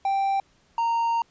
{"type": "tone pair in turn", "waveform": "triangle", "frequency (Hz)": [784, 925.6], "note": ["G5", "A#5"], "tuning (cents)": [0, -13], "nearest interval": "minor third", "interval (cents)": 287, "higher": "second", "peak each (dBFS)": -19, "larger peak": "neither", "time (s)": [[0.05, 0.4], [0.78, 1.22]], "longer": "second", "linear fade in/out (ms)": 2, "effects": ["pink hiss -62 dBFS RMS until 1.3 s", "resampled to 16000 Hz"]}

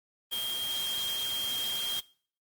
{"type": "tone in noise", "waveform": "sine", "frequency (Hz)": 3217, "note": "G7", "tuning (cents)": 44, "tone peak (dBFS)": -30, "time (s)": [0.31, 2.01], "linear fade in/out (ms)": 20, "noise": "white", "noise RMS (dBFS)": -38, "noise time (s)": [0.31, 2.01], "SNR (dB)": 5, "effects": ["noise-tail reverb RT60 0.5 s tail -22 dB re dry", "Opus 32 kbps"]}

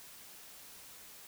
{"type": "silence", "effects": ["white hiss -53 dBFS RMS until 1.27 s"]}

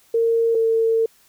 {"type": "tone pair in turn", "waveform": "sine", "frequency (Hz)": [458.8, 451.7], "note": ["A#4", "A4"], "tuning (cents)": [-28, 45], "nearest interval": "unison", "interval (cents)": 27, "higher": "first", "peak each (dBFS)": -15, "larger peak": "neither", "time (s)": [[0.14, 0.55], [0.55, 1.06]], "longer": "second", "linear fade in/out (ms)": 5, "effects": ["white hiss -56 dBFS RMS until 1.28 s"]}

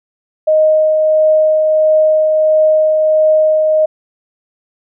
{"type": "tone with tremolo", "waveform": "sine", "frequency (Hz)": 622.3, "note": "D#5", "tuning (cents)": 0, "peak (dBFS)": -6, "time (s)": [0.47, 3.86], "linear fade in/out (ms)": 10, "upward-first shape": "triangle", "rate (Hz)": 1.5, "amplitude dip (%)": 30, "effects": []}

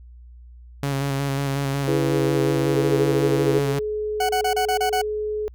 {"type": "tone with vibrato", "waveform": "sawtooth", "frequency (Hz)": 138.59, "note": "C#3", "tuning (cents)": 0, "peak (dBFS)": -18, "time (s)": [0.83, 3.79], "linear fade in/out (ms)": 0, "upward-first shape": "square", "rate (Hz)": 5.5, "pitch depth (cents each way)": 22}
{"type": "chord", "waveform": "sine", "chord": "E major", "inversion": "none", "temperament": "just", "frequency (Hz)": [329.6, 412, 494.4], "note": ["E4", "G#4", "B4"], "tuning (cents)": [0, -14, 2], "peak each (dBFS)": [-23, -24, -26], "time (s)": [1.88, 3.59], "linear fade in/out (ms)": 0}
{"type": "tone", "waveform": "sine", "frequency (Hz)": 424.8, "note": "G#4", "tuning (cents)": 39, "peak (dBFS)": -23, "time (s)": [2.75, 5.48], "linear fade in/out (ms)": 0}
{"type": "tone bursts", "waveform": "40% pulse", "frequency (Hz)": 743, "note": "F#5", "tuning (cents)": 7, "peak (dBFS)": -19, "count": 7, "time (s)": [4.2, 5.017], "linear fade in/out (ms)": 5, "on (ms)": 91, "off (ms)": 30}
{"effects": ["added 60 Hz sine -41 dBFS peak until 5.54 s"]}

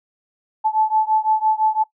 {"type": "beating tone pair", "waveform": "sine", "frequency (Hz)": [867, 872.9], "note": ["A5", "A5"], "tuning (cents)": [-26, -14], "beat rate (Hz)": 5.9, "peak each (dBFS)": [-18, -19], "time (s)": [0.64, 1.84], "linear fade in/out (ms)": 20, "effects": ["noise-tail reverb RT60 0.1 s tail -17 dB re dry"]}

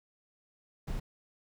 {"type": "noise", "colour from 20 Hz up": "brown", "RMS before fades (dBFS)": -35, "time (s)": [0.87, 1], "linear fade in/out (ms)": 10, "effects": []}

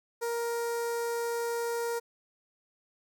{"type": "tone with notch filter", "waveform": "sawtooth", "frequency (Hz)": 468.5, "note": "A#4", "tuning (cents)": 9, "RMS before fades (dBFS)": -32, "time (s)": [0.21, 2], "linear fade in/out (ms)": 20, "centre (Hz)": 3000, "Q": 0.77, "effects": []}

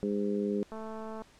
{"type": "harmonic tone", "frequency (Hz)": 102.3, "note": "G#2", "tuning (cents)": -26, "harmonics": [2, 3, 4, 5], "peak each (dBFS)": [-31, -37, -32, -40], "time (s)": [0.03, 0.63], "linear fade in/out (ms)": 0}
{"type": "click train", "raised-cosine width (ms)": 1, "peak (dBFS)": -29, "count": 111, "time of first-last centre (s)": [0.72, 1.22], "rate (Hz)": 220}
{"effects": ["pink hiss -60 dBFS RMS until 1.39 s", "low-pass 8000 Hz 12 dB/octave"]}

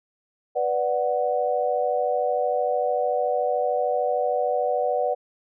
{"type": "chord", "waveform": "sine", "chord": "B minor", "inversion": "none", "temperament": "equal", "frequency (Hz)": [493.9, 587.3, 740], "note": ["B4", "D5", "F#5"], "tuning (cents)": [0, 0, 0], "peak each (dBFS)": -25, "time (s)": [0.55, 5.15], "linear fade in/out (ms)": 20, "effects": []}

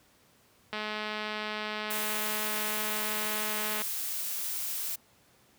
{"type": "click train", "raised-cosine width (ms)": 0.3, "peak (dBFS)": -19, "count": 659, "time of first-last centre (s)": [0.73, 3.819], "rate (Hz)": 213}
{"type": "noise", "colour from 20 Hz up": "blue", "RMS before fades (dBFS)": -34, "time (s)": [1.9, 4.96], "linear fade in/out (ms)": 10}
{"effects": ["pink hiss -63 dBFS RMS until 5.58 s", "high-pass 80 Hz 12 dB/octave"]}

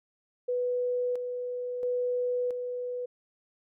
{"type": "tone with tremolo", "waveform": "sine", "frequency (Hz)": 493.9, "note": "B4", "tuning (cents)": 0, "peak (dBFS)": -26, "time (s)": [0.48, 3.06], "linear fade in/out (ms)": 10, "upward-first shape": "square", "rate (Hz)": 0.74, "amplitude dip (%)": 45, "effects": []}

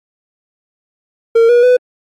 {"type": "tone with pitch steps", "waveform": "triangle", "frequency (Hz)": [458.6, 481.2, 498.4], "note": ["A#4", "B4", "B4"], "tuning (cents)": [-28, -45, 16], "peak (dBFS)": -3, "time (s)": [1.35, 1.77], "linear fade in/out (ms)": 10, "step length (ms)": 140, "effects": ["MP3 64 kbps"]}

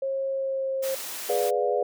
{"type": "tone with pitch glide", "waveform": "sine", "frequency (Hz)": [540, 533.8], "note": ["C#5", "C5"], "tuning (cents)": [-45, 35], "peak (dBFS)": -25, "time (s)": [0.02, 0.95], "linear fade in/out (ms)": 5, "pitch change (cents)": -20, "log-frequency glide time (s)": [0.29, 0.7]}
{"type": "high-pass noise", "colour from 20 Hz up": "white", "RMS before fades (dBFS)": -35, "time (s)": [0.82, 1.51], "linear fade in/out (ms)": 20, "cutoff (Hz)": 310, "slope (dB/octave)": 12}
{"type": "chord", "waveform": "sine", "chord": "G# diminished seventh", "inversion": "none", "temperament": "equal with one note detuned", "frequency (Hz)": [415.3, 493.9, 587.3, 710.3], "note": ["G#4", "B4", "D5", "F5"], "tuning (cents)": [0, 0, 0, 29], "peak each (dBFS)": [-27, -26, -28, -29], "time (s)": [1.29, 1.83], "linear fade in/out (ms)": 5}
{"effects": []}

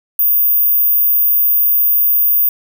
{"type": "tone", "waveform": "sine", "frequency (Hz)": 14917, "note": "A#9", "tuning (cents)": 0, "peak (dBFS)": -9, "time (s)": [0.19, 2.49], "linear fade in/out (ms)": 2, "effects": []}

